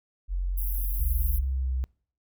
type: tone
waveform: sine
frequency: 45.12 Hz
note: F#1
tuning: 43 cents flat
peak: -25 dBFS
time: 0.28-1.45 s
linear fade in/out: 50 ms
type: high-pass noise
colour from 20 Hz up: pink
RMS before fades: -36 dBFS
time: 0.57-1.39 s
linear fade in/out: 10 ms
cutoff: 11000 Hz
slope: 96 dB/octave
type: tone with pitch glide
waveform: sine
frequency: 66.7 to 64.17 Hz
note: C2 to C2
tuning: +34 to -33 cents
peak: -25 dBFS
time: 1-1.84 s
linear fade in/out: 0 ms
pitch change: -67 cents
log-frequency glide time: 1.43-1.73 s
effects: noise-tail reverb RT60 0.5 s tail -26 dB re dry